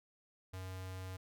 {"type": "tone with notch filter", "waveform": "square", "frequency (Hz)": 93.3, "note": "F#2", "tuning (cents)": 15, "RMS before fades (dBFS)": -45, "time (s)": [0.53, 1.17], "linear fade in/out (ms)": 10, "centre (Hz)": 200, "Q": 0.64, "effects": []}